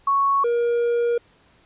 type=tone pair in turn; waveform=sine / triangle; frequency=1108.7 / 473.8 Hz; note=C#6 / A#4; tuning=0 / +28 cents; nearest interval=octave + minor third; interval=1472 cents; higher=first; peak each=-16 dBFS; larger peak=neither; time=0.07-0.44 / 0.44-1.18 s; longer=second; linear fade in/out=5 ms; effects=pink hiss -57 dBFS RMS until 1.65 s + resampled to 8000 Hz